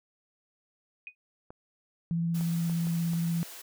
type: tone with exponential decay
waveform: sine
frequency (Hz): 2489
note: D#7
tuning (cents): 0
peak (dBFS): -35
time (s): 1.07-1.15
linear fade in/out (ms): 1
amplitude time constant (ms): 16
type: clicks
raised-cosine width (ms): 1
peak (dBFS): -31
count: 5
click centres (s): 1.505 / 2.41 / 2.697 / 2.87 / 3.134
type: tone with vibrato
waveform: sine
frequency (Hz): 168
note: E3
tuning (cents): +33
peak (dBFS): -26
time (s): 2.11-3.43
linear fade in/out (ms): 0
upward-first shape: sine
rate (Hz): 17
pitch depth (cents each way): 13
type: high-pass noise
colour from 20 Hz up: white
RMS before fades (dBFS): -45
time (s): 2.34-3.62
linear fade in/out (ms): 10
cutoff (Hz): 300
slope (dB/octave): 96
effects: none